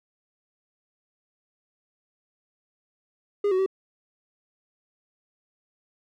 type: tone with pitch steps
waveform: triangle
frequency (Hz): 408.2 / 373.5 / 383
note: G#4 / F#4 / G4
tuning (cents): -30 / +16 / -40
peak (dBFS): -18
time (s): 3.44-3.662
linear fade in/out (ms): 5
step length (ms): 74
effects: none